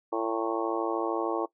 harmonic tone with a mistuned harmonic, 113 Hz, A2, 47 cents sharp, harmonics 3 / 4 / 5 / 6 / 7 / 8 / 9 / 10, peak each -31 / -32 / -35 / -38 / -36 / -36 / -45 / -36 dBFS, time 0.12-1.46 s, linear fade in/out 10 ms, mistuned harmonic 10, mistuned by -48 cents, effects noise-tail reverb RT60 0.1 s tail -19 dB re dry

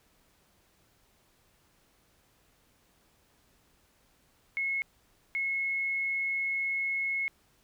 sine tone pair in turn, 2178 / 2178 Hz, C#7 / C#7, -31 / -31 cents, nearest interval unison, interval 0 cents, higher neither, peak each -28 dBFS, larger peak neither, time 4.57-4.82 / 5.35-7.28 s, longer second, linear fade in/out 0 ms, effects pink hiss -67 dBFS RMS until 7.63 s

